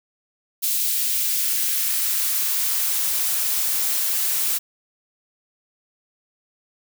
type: noise with high-pass filter sweep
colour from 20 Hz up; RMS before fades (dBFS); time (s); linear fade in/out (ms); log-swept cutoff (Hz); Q
blue; -22; 0.62-4.59; 20; 3200 to 230; 0.92
effects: none